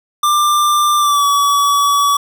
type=tone with pitch glide; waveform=square; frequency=1188 to 1139.6 Hz; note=D6 to C#6; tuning=+20 to +48 cents; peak=-11 dBFS; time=0.23-2.17 s; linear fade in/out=5 ms; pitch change=-72 cents; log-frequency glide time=0.98-1.25 s; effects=none